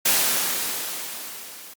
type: noise with level ramp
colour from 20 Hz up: white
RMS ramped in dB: -18 to -42 dBFS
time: 0.05-1.74 s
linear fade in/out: 10 ms
effects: high-pass 200 Hz 12 dB/octave + Opus 48 kbps